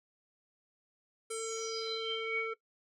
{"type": "tone with low-pass filter sweep", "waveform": "square", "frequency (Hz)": 448.3, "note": "A4", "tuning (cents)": 32, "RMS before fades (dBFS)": -36, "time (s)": [1.3, 2.54], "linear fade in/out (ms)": 10, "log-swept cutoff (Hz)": [9200, 1800], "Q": 9.3, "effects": ["noise-tail reverb RT60 0.1 s tail -18 dB re dry"]}